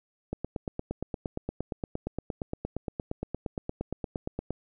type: click train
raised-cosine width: 2 ms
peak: -18 dBFS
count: 37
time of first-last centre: 0.33-4.506 s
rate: 8.62 Hz
effects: none